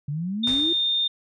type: exponential sweep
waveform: sine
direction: up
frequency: 138.59 to 349.2 Hz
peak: -25 dBFS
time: 0.08-0.73 s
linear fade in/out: 5 ms
type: tone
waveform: sine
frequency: 3634 Hz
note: A#7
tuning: 45 cents flat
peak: -20 dBFS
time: 0.43-1.08 s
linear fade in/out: 10 ms
type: noise with exponential decay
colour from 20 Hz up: pink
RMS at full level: -33 dBFS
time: 0.47-1.07 s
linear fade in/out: 2 ms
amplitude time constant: 130 ms
effects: resampled to 22050 Hz